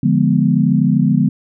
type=chord; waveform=sine; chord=D diminished seventh; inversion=none; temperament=equal; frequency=146.83 / 174.61 / 207.7 / 246.9 Hz; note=D3 / F3 / Ab3 / Cb4; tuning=0 / 0 / 0 / 0 cents; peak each=-16 dBFS; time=0.03-1.29 s; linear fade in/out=5 ms; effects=none